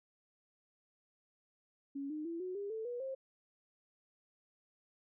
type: tone with pitch steps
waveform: sine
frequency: 278.5 / 305.5 / 335 / 367.5 / 403.1 / 442.1 / 484.9 / 531.8 Hz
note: C#4 / D#4 / E4 / F#4 / G4 / A4 / B4 / C5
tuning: +8 / -32 / +28 / -12 / +48 / +8 / -32 / +28 cents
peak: -38 dBFS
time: 1.95-3.15 s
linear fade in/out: 10 ms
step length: 150 ms
effects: none